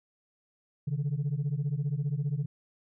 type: beating tone pair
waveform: sine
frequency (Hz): 136.7 / 151.7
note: C#3 / D#3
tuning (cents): -24 / -44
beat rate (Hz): 15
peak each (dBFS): -29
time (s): 0.87-2.46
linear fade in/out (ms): 10
effects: tanh soft clip ceiling -24 dBFS